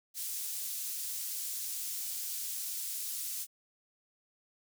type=high-pass noise; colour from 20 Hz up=pink; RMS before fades=-38 dBFS; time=0.14-3.47 s; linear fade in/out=50 ms; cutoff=7200 Hz; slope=12 dB/octave; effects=none